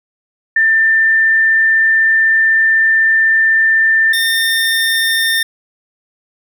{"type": "tone pair in turn", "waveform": ["sine", "25% pulse"], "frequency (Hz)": [1788, 1813], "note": ["A6", "A#6"], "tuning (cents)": [27, -49], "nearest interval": "unison", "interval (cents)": 24, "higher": "second", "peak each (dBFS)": -8, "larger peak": "neither", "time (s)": [[0.56, 4.13], [4.13, 5.43]], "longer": "first", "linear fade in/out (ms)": 5, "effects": []}